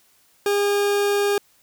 40% pulse tone, 406.4 Hz, G#4, 38 cents flat, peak -17 dBFS, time 0.46-1.38 s, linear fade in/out 2 ms, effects white hiss -59 dBFS RMS until 1.62 s

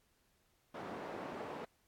white band-pass noise, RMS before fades -45 dBFS, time 0.74-1.65 s, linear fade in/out 5 ms, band 190 to 760 Hz, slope 12 dB/octave, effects pink hiss -75 dBFS RMS until 1.87 s + AAC 64 kbps

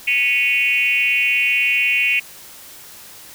sine tone with frequency modulation, 2482 Hz, D#7, 5 cents flat, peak -14 dBFS, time 0.07-2.2 s, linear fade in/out 10 ms, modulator 262 Hz, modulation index 1.2, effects white hiss -40 dBFS RMS until 3.34 s

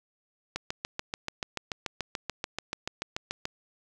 click train, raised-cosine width 0.2 ms, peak -14 dBFS, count 21, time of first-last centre 0.56-3.454 s, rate 6.91 Hz, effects none

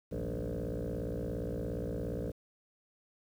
sine tone with frequency modulation, 180 Hz, F#3, 47 cents flat, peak -32 dBFS, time 0.11-2.32 s, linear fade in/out 20 ms, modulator 57.2 Hz, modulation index 6.5, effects tanh soft clip ceiling -31 dBFS + 10-bit

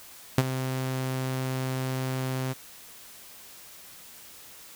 sawtooth tone with ADSR envelope, 130.4 Hz, C3, 5 cents flat, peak -12 dBFS, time 0.38-2.54 s, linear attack 3 ms, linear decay 39 ms, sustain -12 dB, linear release 24 ms, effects white hiss -48 dBFS RMS until 4.75 s

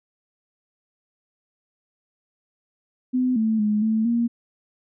sine tone with pitch steps, 253.4 / 220.6 / 210.7 / 220.2 / 234.9 Hz, B3 / A3 / G#3 / A3 / A#3, +45 / +5 / +25 / +2 / +13 cents, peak -18 dBFS, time 3.13-4.28 s, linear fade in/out 20 ms, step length 230 ms, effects none

